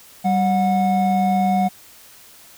triangle tone pair together, 193.35 / 730 Hz, G3 / F#5, -24 / -24 cents, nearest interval octave + major seventh, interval 2300 cents, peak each -16 dBFS, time 0.24-1.69 s, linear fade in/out 20 ms, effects white hiss -46 dBFS RMS until 2.57 s

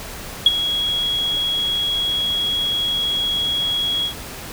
sine tone with ADSR envelope, 3322 Hz, G#7, in tune, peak -4 dBFS, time 0.46-4.14 s, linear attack 4 ms, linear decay 27 ms, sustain -14 dB, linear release 95 ms, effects tanh soft clip ceiling -2 dBFS + pink hiss -33 dBFS RMS until 4.52 s

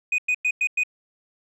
sine tone bursts, 2489 Hz, D#7, in tune, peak -16 dBFS, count 5, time 0.12-0.835 s, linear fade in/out 5 ms, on 63 ms, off 100 ms, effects tanh soft clip ceiling -18 dBFS

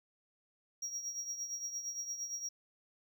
triangle tone with tremolo, 5660 Hz, F8, 22 cents sharp, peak -34 dBFS, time 0.82-2.49 s, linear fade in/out 5 ms, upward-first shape triangle, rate 8.7 Hz, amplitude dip 70%, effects none

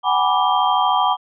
sine tone cluster, 750 / 823 / 983 / 1172 / 3188 Hz, F#5 / G#5 / B5 / D6 / G7, +23 / -16 / -8 / -4 / +28 cents, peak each -20 / -21 / -19 / -20 / -27 dBFS, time 0.03-1.17 s, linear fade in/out 50 ms, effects none

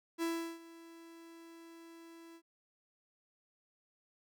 45% pulse tone with ADSR envelope, 332.4 Hz, E4, 15 cents sharp, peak -32 dBFS, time 0.18-2.42 s, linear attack 44 ms, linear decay 360 ms, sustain -20 dB, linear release 67 ms, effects none

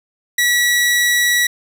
sawtooth tone, 1937 Hz, B6, 34 cents flat, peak -9 dBFS, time 0.38-1.47 s, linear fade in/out 5 ms, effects none

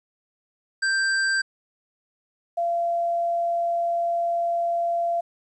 square / sine tone pair in turn, 1573 / 684.7 Hz, G6 / F5, +6 / -34 cents, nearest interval octave + major second, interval 1440 cents, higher first, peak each -21 dBFS, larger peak neither, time 0.82-1.42 / 2.57-5.21 s, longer second, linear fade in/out 10 ms, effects resampled to 22050 Hz + 10-bit

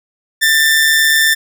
sawtooth tone with amplitude modulation, 1782 Hz, A6, 22 cents sharp, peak -4 dBFS, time 0.41-1.35 s, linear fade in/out 20 ms, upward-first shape sine, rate 148 Hz, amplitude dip 35%, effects none

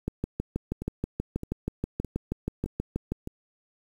two click trains, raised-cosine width 3 ms, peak -21 / -15 dBFS, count 5 / 20, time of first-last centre 0.82-3.274 / 0.08-3.12 s, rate 1.63 / 6.25 Hz, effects 8-bit

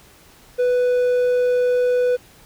triangle tone, 495.1 Hz, B4, 4 cents sharp, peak -13 dBFS, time 0.58-2.17 s, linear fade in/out 20 ms, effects pink hiss -49 dBFS RMS until 2.45 s

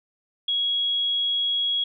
sine tone, 3320 Hz, G#7, 1 cent flat, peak -21 dBFS, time 0.48-1.84 s, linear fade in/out 5 ms, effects none

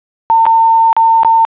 sine tone with dropouts, 905 Hz, A5, 48 cents sharp, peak -5 dBFS, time 0.3-1.45 s, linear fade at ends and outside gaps 0 ms, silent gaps 0.455-0.465 / 0.929-0.966 / 1.233-1.248 s, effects resampled to 8000 Hz + 7-bit

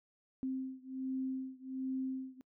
sine beating tone pair, 261.6 / 262.9 Hz, C4 / C4, 0 / +8 cents, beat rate 1.3 Hz, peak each -39 / -40 dBFS, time 0.43-2.41 s, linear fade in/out 0 ms, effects noise-tail reverb RT60 0.1 s tail -26 dB re dry

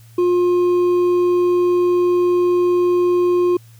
triangle tone with hard clipping, 355 Hz, F4, 28 cents sharp, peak -14 dBFS, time 0.18-3.57 s, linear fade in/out 5 ms, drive 8 dB, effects added 114 Hz sine -42 dBFS peak until 3.79 s + white hiss -53 dBFS RMS until 3.79 s

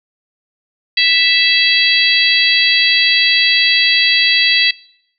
harmonic tone, 659.3 Hz, E5, in tune, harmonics 3 / 4 / 5 / 6 / 7, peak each -16 / -16 / -16 / -16 / -16 dBFS, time 0.97-4.71 s, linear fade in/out 5 ms, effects noise-tail reverb RT60 0.7 s tail -23 dB re dry

